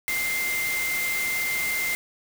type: tone in noise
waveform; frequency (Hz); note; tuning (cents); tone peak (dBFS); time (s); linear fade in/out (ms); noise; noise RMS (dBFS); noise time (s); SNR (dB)
sine; 2093; C7; 0; -25; 0.08-1.95; 0; white; -31; 0.08-1.95; +3
effects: none